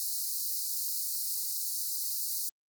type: high-pass noise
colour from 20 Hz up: white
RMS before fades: -33 dBFS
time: 0-2.49 s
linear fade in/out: 0 ms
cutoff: 4100 Hz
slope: 96 dB/octave
effects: Opus 32 kbps